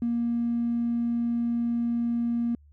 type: tone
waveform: triangle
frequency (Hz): 235.6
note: A#3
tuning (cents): +19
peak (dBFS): -20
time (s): 0.02-2.55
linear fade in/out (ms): 2
effects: tanh soft clip ceiling -21 dBFS + added 73 Hz sine -52 dBFS peak until 2.72 s